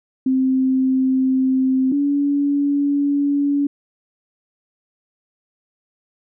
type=tone pair in turn; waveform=sine; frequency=261.6 / 284.6 Hz; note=C4 / C#4; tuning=0 / +46 cents; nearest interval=minor second; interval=146 cents; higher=second; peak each=-14 / -15 dBFS; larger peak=first; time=0.26-1.92 / 1.92-3.67 s; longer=second; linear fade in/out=5 ms; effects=none